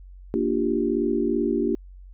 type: chord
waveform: sine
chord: G minor seventh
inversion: first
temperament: equal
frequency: 233.1 / 293.7 / 349.2 / 392 Hz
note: Bb3 / D4 / F4 / G4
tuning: 0 / 0 / 0 / 0 cents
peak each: -26 dBFS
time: 0.34-1.75 s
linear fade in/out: 0 ms
effects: added 46 Hz sine -41 dBFS peak until 2.13 s